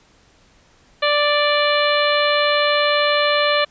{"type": "harmonic tone", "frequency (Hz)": 587.3, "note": "D5", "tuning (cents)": 0, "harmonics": [1, 2, 3, 4, 5, 6, 7], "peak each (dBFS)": [-18, -21, -23, -24, -25, -26, -26], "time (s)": [1.02, 3.65], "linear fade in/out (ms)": 10, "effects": ["pink hiss -54 dBFS RMS until 3.7 s", "resampled to 16000 Hz"]}